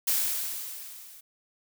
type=noise with level ramp; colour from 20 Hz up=blue; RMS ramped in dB=-24 to -50 dBFS; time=0.07-1.21 s; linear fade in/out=10 ms; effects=none